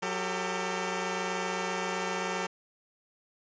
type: tone cluster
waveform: 10% pulse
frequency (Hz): 184.4 / 396.5 / 450.5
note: F#3 / G4 / A4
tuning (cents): -6 / +20 / +41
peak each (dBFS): -26 / -28 / -26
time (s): 0.02-2.47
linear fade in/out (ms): 10
effects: resampled to 16000 Hz